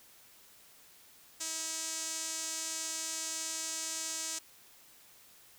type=tone with band-pass filter; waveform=sawtooth; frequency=321.6 Hz; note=E4; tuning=43 cents flat; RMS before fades=-38 dBFS; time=1.4-4.39 s; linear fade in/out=10 ms; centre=7100 Hz; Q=2.8; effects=white hiss -59 dBFS RMS until 5.58 s